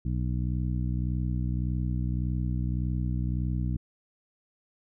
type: harmonic tone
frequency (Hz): 61.74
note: B1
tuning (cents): 0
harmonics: 1 / 2 / 3 / 4 / 5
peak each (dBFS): -29 / -30 / -34 / -41 / -41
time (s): 0.05-3.77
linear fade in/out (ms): 5
effects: none